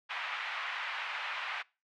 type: band-pass noise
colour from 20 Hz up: white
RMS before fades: -38 dBFS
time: 0.09-1.63 s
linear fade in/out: 20 ms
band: 840 to 2700 Hz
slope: 24 dB/octave
effects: noise-tail reverb RT60 0.3 s tail -23 dB re dry